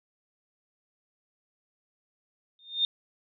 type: tone with exponential growth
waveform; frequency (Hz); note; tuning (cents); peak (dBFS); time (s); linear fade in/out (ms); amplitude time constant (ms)
sine; 3643; A#7; -41; -19; 2.59-2.85; 1; 55
effects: none